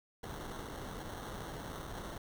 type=noise with sample-and-hold; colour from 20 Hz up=pink; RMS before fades=-44 dBFS; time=0.23-2.18 s; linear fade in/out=5 ms; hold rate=2450 Hz; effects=none